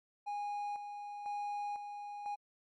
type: tone with tremolo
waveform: triangle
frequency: 822 Hz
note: G#5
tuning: 18 cents flat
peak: -34 dBFS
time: 0.26-2.36 s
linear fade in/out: 20 ms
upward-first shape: square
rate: 1 Hz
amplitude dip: 50%
effects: MP3 48 kbps